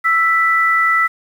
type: tone pair together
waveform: sine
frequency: 1325 / 1975.5 Hz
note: E6 / B6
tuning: +9 / 0 cents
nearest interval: perfect fifth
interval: 691 cents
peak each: -14 dBFS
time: 0.04-1.08 s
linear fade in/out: 20 ms
effects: 7-bit